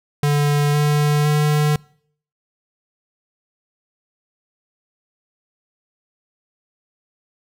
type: tone with pitch steps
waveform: square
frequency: 145.8 / 147.9 / 149.6 Hz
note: D3 / D3 / D3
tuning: -12 / +13 / +32 cents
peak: -15 dBFS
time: 0.23-1.76 s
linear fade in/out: 2 ms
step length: 510 ms
effects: noise-tail reverb RT60 0.6 s tail -25 dB re dry

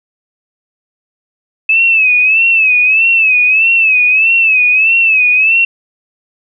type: tone with vibrato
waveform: sine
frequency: 2591 Hz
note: E7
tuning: 30 cents flat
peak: -6 dBFS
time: 1.69-5.65 s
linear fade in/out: 5 ms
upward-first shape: sine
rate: 1.6 Hz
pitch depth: 90 cents each way
effects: none

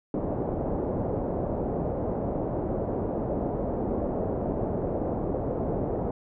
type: low-pass noise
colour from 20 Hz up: white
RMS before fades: -29 dBFS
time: 0.14-6.11 s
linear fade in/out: 2 ms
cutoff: 620 Hz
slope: 24 dB/octave
effects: none

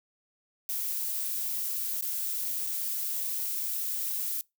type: noise with dropouts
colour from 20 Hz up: violet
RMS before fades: -32 dBFS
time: 0.69-4.41 s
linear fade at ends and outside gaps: 0 ms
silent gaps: 2.01-2.024 / 2.666-2.67 s
effects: noise-tail reverb RT60 0.2 s tail -24 dB re dry

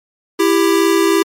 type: tone pair together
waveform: square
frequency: 332.2 / 395.1 Hz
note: E4 / G4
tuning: +13 / +14 cents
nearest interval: minor third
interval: 301 cents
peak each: -14 dBFS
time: 0.39-1.23 s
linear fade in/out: 10 ms
effects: MP3 64 kbps

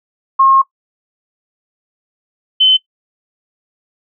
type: tone pair in turn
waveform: sine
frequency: 1076 / 3054 Hz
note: C6 / G7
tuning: +48 / -46 cents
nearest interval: octave + tritone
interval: 1806 cents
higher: second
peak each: -6 dBFS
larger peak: neither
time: 0.39-0.62 / 2.6-2.77 s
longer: first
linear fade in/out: 10 ms
effects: noise-tail reverb RT60 0.1 s tail -17 dB re dry

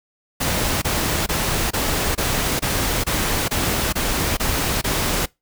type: noise bursts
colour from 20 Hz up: pink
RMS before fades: -21 dBFS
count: 11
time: 0.4-5.26 s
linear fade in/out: 10 ms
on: 420 ms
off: 24 ms
effects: noise-tail reverb RT60 0.2 s tail -23 dB re dry

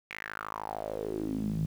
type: tone with band-pass filter sweep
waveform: sawtooth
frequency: 53.3 Hz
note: G#1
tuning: 46 cents sharp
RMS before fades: -35 dBFS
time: 0.1-1.66 s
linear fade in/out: 10 ms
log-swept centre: 2300 to 150 Hz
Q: 5.7
effects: 9-bit

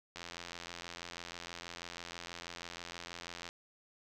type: click train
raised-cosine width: 0.2 ms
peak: -26 dBFS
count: 288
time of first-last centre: 0.16-3.489 s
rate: 86.2 Hz
effects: none

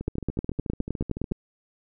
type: two click trains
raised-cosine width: 3 ms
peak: -20 / -13 dBFS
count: 19 / 13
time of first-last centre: 0.01-1.314 / 0.08-1.32 s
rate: 13.8 / 9.68 Hz
effects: none

